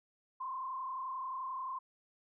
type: tone with frequency modulation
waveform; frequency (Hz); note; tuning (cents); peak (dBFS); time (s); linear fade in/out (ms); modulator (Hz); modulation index
sine; 1046.5; C6; 0; -37; 0.4-1.79; 10; 31.4; 1.1
effects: none